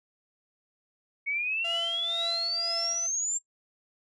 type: exponential sweep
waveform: sine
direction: up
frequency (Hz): 2214 to 7459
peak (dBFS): -27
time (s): 1.26-3.39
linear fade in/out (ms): 20
type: tone with tremolo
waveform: sawtooth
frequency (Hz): 675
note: E5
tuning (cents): +41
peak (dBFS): -30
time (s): 1.64-3.07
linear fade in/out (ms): 10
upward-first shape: triangle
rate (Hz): 2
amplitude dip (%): 75
effects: noise-tail reverb RT60 0.1 s tail -20 dB re dry + resampled to 22050 Hz